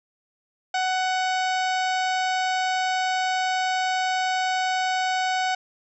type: harmonic tone with a mistuned harmonic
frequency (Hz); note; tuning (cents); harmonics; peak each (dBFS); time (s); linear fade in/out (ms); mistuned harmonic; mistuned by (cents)
745; F#5; +12; 1 / 2 / 3 / 4 / 5 / 6 / 7 / 8 / 10; -23 / -29 / -33 / -35 / -37 / -39 / -40 / -41 / -43; 0.74-5.55; 5; 8; +44
effects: none